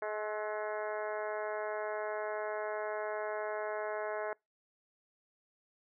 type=harmonic tone with a mistuned harmonic; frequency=212.4 Hz; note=G#3; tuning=39 cents sharp; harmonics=2 / 3 / 4 / 5 / 6 / 7 / 8 / 9 / 10; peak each=-40 / -38 / -44 / -45 / -49 / -46 / -47 / -53 / -53 dBFS; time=0.02-4.33 s; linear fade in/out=2 ms; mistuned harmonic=6; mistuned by=+46 cents; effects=noise-tail reverb RT60 0.2 s tail -26 dB re dry